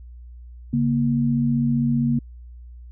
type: tone pair together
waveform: sine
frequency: 140.3 / 235.7 Hz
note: C#3 / A#3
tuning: +21 / +19 cents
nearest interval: major sixth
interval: 898 cents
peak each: -22 / -19 dBFS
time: 0.73-2.19 s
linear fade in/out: 5 ms
effects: added 60 Hz sine -38 dBFS peak until 2.91 s